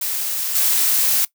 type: noise with level steps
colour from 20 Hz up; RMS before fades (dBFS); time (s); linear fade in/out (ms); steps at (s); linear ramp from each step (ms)
blue; -23 / -17; 0.01-1.25; 5; 0.55; 5
effects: noise-tail reverb RT60 0.1 s tail -19 dB re dry